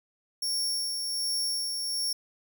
sawtooth tone with tremolo, 5490 Hz, F8, 31 cents flat, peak -24 dBFS, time 0.42-2.13 s, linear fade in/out 5 ms, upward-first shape sine, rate 1.3 Hz, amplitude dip 35%, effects 11-bit

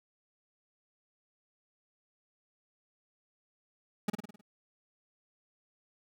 40% pulse tone with echo, 207.7 Hz, G#3, in tune, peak -26 dBFS, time 4.08-4.1 s, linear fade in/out 5 ms, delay 52 ms, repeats 6, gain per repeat -5 dB, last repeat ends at 4.412 s, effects none

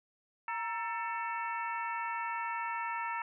harmonic tone with a mistuned harmonic, 445 Hz, A4, 20 cents sharp, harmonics 2 / 3 / 4 / 5 / 6, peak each -36 / -40 / -42 / -44 / -46 dBFS, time 0.48-3.22 s, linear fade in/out 2 ms, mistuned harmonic 2, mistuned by +82 cents, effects none

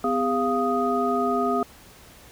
sine tone cluster, 252.1 / 405.5 / 694 / 1247 Hz, B3 / G#4 / F5 / D#6, +36 / -41 / -11 / +3 cents, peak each -26 dBFS, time 0.04-1.63 s, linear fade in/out 2 ms, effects pink hiss -49 dBFS RMS until 2.31 s

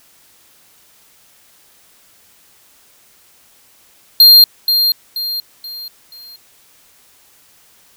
square tone with echo, 4200 Hz, C8, 6 cents sharp, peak -3 dBFS, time 4.2-4.44 s, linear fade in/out 2 ms, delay 480 ms, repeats 4, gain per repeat -8 dB, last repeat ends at 6.36 s, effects white hiss -50 dBFS RMS until 7.96 s

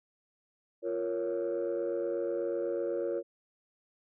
sine chord, Bb minor, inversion second, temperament equal, 349.2 / 466.2 / 554.4 Hz, F4 / Bb4 / Db5, 0 / 0 / 0 cents, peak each -33 dBFS, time 0.82-3.23 s, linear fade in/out 50 ms, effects tanh soft clip ceiling -25 dBFS

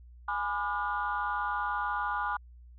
sine chord, G# diminished seventh, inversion none, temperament just, 830.6 / 996.7 / 1196.1 / 1435.3 Hz, G#5 / B5 / D6 / F6, 0 / +16 / +31 / +47 cents, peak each -34 dBFS, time 0.28-2.37 s, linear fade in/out 5 ms, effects tanh soft clip ceiling -21 dBFS + added 60 Hz sine -49 dBFS peak until 2.78 s

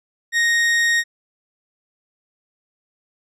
40% pulse tone, 1864.7 Hz, A#6, in tune, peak -14 dBFS, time 0.32-1.04 s, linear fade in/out 50 ms, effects low-pass 9000 Hz 12 dB/octave

